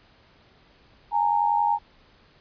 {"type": "tone pair together", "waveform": "sine", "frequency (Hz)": [830.6, 921.3], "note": ["G#5", "A#5"], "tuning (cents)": [0, -21], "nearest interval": "major second", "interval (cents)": 179, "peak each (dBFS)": -22, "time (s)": [1.11, 1.79], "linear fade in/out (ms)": 50, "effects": ["pink hiss -57 dBFS RMS until 2.4 s", "resampled to 11025 Hz"]}